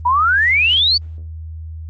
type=exponential sweep; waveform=sine; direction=up; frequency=942 to 4632 Hz; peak=-11 dBFS; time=0.05-0.98 s; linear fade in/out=10 ms; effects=added 80 Hz sine -27 dBFS peak until 1.89 s + Opus 24 kbps